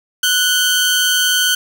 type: tone pair together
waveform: sawtooth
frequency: 1480 / 3133 Hz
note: F#6 / G7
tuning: 0 / -2 cents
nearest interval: octave + minor second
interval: 1298 cents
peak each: -12 dBFS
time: 0.23-1.55 s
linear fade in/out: 5 ms
effects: none